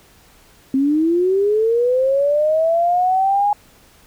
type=linear sweep; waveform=sine; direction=up; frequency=261.6 to 830.6 Hz; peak=-13 dBFS; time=0.74-3.53 s; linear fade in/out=2 ms; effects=pink hiss -50 dBFS RMS until 4.06 s